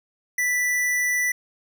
square tone, 1975.5 Hz, B6, in tune, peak -21 dBFS, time 0.38-1.32 s, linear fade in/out 5 ms, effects none

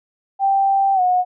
sine tone with pitch glide, 784 to 727.3 Hz, G5 to F#5, 0 to -30 cents, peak -13 dBFS, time 0.39-1.25 s, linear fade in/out 50 ms, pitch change -130 cents, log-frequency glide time 0.94-1.01 s, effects none

